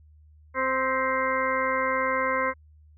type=harmonic tone with a mistuned harmonic; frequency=261.6 Hz; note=C4; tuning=in tune; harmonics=1 / 2 / 4 / 5 / 6 / 7 / 8; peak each=-36 / -28 / -27 / -34 / -32 / -35 / -31 dBFS; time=0.54-2.54 s; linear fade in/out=50 ms; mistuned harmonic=7; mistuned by=+62 cents; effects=added 76 Hz sine -51 dBFS peak until 2.97 s